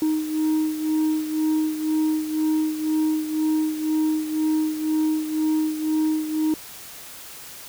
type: beating tone pair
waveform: sine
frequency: 311.1 / 313.1 Hz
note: D#4 / D#4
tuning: 0 / +11 cents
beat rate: 2 Hz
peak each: -19 / -24 dBFS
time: 0.02-6.54 s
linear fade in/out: 2 ms
effects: tanh soft clip ceiling -17 dBFS + white hiss -40 dBFS RMS until 7.68 s